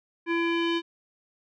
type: tone with low-pass filter sweep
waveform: square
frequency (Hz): 336.7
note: E4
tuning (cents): +37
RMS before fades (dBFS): -26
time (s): 0.26-0.82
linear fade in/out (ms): 50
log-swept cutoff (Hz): 2100 to 3400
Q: 3.3
effects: none